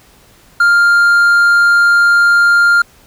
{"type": "tone with hard clipping", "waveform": "triangle", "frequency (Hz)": 1400, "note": "F6", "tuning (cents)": 4, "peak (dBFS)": -7, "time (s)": [0.6, 2.82], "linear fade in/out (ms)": 5, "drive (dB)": 6, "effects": ["pink hiss -46 dBFS RMS until 3.06 s"]}